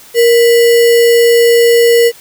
sine tone with sample-and-hold, 469 Hz, A#4, 11 cents sharp, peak -4 dBFS, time 0.14-2.12 s, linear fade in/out 50 ms, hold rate 2450 Hz, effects white hiss -38 dBFS RMS until 2.2 s

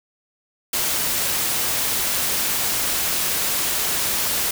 white noise, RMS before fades -22 dBFS, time 0.73-4.51 s, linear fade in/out 5 ms, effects none

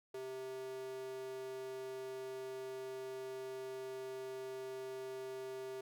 square tone with high-pass filter, 130.81 Hz, C3, in tune, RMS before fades -45 dBFS, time 0.14-5.81 s, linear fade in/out 5 ms, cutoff 440 Hz, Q 6.2, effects none

